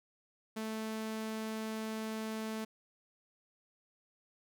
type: tone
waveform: sawtooth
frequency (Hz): 219.6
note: A3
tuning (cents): -3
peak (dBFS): -33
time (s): 0.56-2.65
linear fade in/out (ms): 10
effects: none